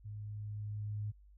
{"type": "tone with level ramp", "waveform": "sine", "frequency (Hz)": 104.8, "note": "G#2", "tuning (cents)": 16, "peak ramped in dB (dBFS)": [-42, -35], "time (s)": [0.04, 1.12], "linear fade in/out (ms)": 20, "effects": ["added 50 Hz sine -57 dBFS peak until 1.37 s"]}